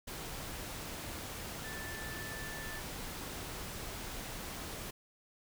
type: tone in noise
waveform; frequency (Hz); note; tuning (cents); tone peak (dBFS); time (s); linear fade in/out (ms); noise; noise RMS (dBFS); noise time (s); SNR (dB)
sine; 1760; A6; 0; -45; 1.64-2.8; 10; pink; -43; 0.07-4.91; -5
effects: none